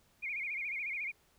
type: tone with vibrato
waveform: sine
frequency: 2277 Hz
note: C#7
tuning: 46 cents sharp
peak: -35 dBFS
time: 0.22-1.12 s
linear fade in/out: 20 ms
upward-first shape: sine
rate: 14 Hz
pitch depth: 140 cents each way
effects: pink hiss -69 dBFS RMS until 1.38 s